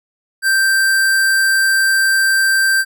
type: tone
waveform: square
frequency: 1568 Hz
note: G6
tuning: in tune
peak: -12 dBFS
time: 0.42-2.85 s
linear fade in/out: 50 ms
effects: none